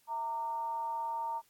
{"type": "tone with frequency modulation", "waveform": "sine", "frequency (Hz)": 919, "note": "A#5", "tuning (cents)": -25, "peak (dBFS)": -33, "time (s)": [0.07, 1.42], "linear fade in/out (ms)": 50, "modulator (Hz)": 262, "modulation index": 0.35, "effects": ["white hiss -69 dBFS RMS until 1.49 s", "AAC 64 kbps"]}